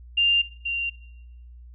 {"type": "tone pair in turn", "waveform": "sine", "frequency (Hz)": [2794, 2771], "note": ["F7", "F7"], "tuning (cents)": [0, -14], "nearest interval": "unison", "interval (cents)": 14, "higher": "first", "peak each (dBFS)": [-17, -24], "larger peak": "first", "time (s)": [[0.17, 0.42], [0.65, 0.9]], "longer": "neither", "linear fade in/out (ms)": 10, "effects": ["noise-tail reverb RT60 0.9 s tail -20 dB re dry", "added 60 Hz sine -42 dBFS peak until 1.74 s"]}